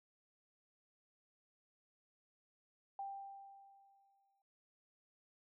sine tone with exponential decay, 789 Hz, G5, 11 cents sharp, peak -40 dBFS, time 2.99-4.42 s, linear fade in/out 2 ms, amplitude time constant 310 ms, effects noise-tail reverb RT60 0.3 s tail -21 dB re dry

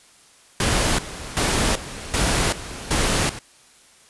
pink noise with tremolo, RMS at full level -20 dBFS, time 0.6-3.39 s, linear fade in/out 2 ms, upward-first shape square, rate 1.3 Hz, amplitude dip 80%, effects white hiss -52 dBFS RMS until 4.09 s + resampled to 24000 Hz

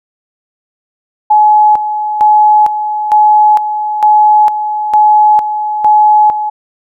sine tone with tremolo, 848 Hz, G#5, 36 cents sharp, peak -3 dBFS, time 1.3-6.5 s, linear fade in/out 10 ms, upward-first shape square, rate 1.1 Hz, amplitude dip 65%, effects none

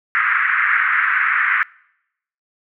pink band-pass noise, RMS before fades -17 dBFS, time 0.15-1.63 s, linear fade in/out 0 ms, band 1300 to 2100 Hz, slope 48 dB/octave, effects noise-tail reverb RT60 0.8 s tail -25 dB re dry

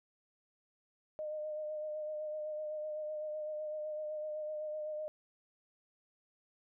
sine tone with vibrato, 611 Hz, D#5, 32 cents flat, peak -37 dBFS, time 1.19-5.08 s, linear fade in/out 0 ms, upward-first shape sine, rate 7.9 Hz, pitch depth 23 cents each way, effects none

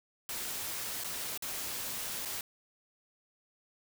white noise with dropouts, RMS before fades -38 dBFS, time 0.29-2.41 s, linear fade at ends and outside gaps 1 ms, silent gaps 1.037-1.044 / 1.376-1.423 / 2.251-2.256 s, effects none

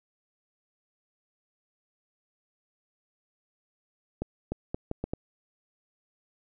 accelerating click train, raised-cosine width 2 ms, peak -17 dBFS, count 6, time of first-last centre 4.22-5.135 s, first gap 300 ms, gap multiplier 0.75, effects none

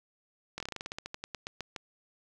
slowing click train, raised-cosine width 0.2 ms, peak -20 dBFS, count 18, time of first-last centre 0.58-1.762 s, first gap 22 ms, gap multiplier 1.13, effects none

